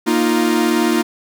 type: chord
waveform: 45% pulse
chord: Bb suspended fourth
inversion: none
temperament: equal with one note detuned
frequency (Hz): 234.4 / 311.1 / 349.2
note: Bb3 / Eb4 / F4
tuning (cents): +10 / 0 / 0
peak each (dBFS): -18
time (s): 0.06-1.03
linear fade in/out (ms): 20
effects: none